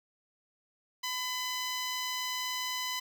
10% pulse tone, 1007 Hz, B5, 33 cents sharp, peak -24 dBFS, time 1.03-3 s, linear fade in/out 10 ms, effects none

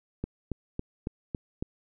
click train, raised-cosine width 3 ms, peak -18 dBFS, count 6, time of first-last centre 0.24-1.625 s, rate 3.61 Hz, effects none

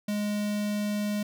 square tone with notch filter, 207.7 Hz, G#3, in tune, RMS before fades -29 dBFS, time 0.08-1.23 s, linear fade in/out 5 ms, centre 1200 Hz, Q 1.7, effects none

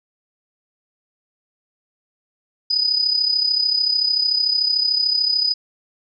sine tone with amplitude modulation, 4978 Hz, D#8, in tune, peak -13 dBFS, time 2.7-5.54 s, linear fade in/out 10 ms, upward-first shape sine, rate 33.5 Hz, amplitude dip 65%, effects none

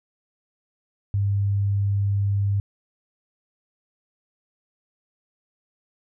sine tone, 100 Hz, G2, 35 cents sharp, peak -19 dBFS, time 1.14-2.6 s, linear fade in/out 0 ms, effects none

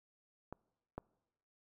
clicks, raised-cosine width 1 ms, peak -30 / -27 dBFS, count 2, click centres 0.526 / 0.98 s, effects noise-tail reverb RT60 1.0 s tail -25 dB re dry

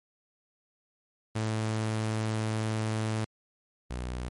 sawtooth tone pair in turn, 109.7 / 61.57 Hz, A2 / B1, -5 / -5 cents, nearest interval minor seventh, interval 1000 cents, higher first, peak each -24 / -29 dBFS, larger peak first, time 1.35-3.25 / 3.9-4.29 s, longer first, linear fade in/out 10 ms, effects MP3 48 kbps

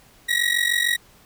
30% pulse ring-modulated tone, 1907 Hz, A#6, 39 cents sharp, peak -13 dBFS, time 0.28-0.97 s, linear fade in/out 20 ms, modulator 23.3 Hz, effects pink hiss -53 dBFS RMS until 1.25 s

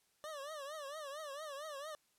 25% pulse tone with vibrato, 587.3 Hz, D5, in tune, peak -40 dBFS, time 0.24-1.95 s, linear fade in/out 0 ms, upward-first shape triangle, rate 4.4 Hz, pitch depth 160 cents each way, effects white hiss -75 dBFS RMS until 2.18 s + low-pass 12000 Hz 12 dB/octave

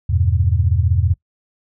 sine chord, E minor, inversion none, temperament equal, 82.41 / 98 / 123.47 Hz, E2 / G2 / B2, 0 / 0 / 0 cents, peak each -16 / -17 / -21 dBFS, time 0.09-1.14 s, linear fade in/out 10 ms, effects noise-tail reverb RT60 0.1 s tail -21 dB re dry

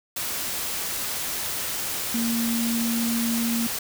sine tone in noise, 231.7 Hz, A#3, 10 cents flat, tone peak -23 dBFS, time 2.14-3.67 s, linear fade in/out 5 ms, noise white, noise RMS -29 dBFS, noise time 0.16-3.79 s, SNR +3 dB, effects none

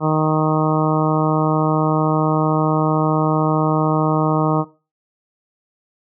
harmonic tone, 155.56 Hz, D#3, in tune, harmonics 1 / 2 / 3 / 4 / 5 / 6 / 7 / 8, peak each -18 / -21 / -23 / -24 / -25 / -26 / -26 / -27 dBFS, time 0-4.65 s, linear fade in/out 50 ms, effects noise-tail reverb RT60 0.3 s tail -17 dB re dry

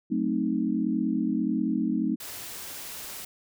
sine chord, F# diminished seventh, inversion none, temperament equal, 185 / 220 / 261.6 / 311.1 Hz, F#3 / A3 / C4 / Eb4, 0 / 0 / 0 / 0 cents, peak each -32 / -28 / -29 / -29 dBFS, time 0.1-2.16 s, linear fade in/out 20 ms
white noise, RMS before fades -39 dBFS, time 2.2-3.25 s, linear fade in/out 5 ms
effects none

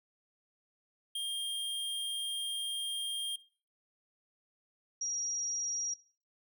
square / sine tone pair in turn, 3211 / 5692 Hz, G7 / F8, +41 / +32 cents, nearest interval minor seventh, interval 991 cents, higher second, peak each -34 / -33 dBFS, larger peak second, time 1.15-3.36 / 5.01-5.94 s, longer first, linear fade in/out 5 ms, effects noise-tail reverb RT60 0.4 s tail -19 dB re dry

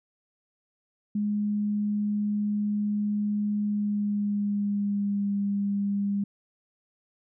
sine tone with pitch glide, 207.7 to 201 Hz, G#3 to G3, 0 to +44 cents, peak -24 dBFS, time 1.15-6.24 s, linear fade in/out 5 ms, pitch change -56 cents, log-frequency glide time 3.63-5.34 s, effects none

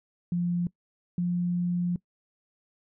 sine tone pair in turn, 174.61 / 176.03 Hz, F3 / F3, 0 / +14 cents, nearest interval unison, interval 14 cents, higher second, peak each -24 dBFS, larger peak neither, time 0.32-0.67 / 1.18-1.96 s, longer second, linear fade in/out 2 ms, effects noise-tail reverb RT60 0.1 s tail -21 dB re dry

